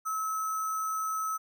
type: tone with sample-and-hold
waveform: sine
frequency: 1295 Hz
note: E6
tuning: 31 cents flat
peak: -29 dBFS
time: 0.05-1.38 s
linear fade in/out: 20 ms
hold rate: 7350 Hz
effects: none